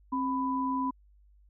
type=tone pair together; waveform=sine; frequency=266.1 / 995 Hz; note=C4 / B5; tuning=+29 / +13 cents; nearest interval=octave + major seventh; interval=2284 cents; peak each=-30 / -30 dBFS; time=0.12-0.91 s; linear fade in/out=10 ms; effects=added 50 Hz sine -57 dBFS peak until 1.49 s